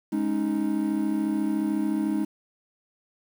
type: chord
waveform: triangle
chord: Ab suspended fourth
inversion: none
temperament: equal with one note detuned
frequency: 208.5 / 277.2 / 311.1 Hz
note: Ab3 / Db4 / Eb4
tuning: +7 / 0 / 0 cents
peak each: -26 / -28 / -24 dBFS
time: 0.12-2.25 s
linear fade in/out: 10 ms
effects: 8-bit